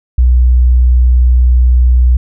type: tone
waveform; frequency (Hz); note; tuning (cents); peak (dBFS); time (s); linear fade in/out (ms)
sine; 61.74; B1; 0; -4; 0.18-2.17; 5
effects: none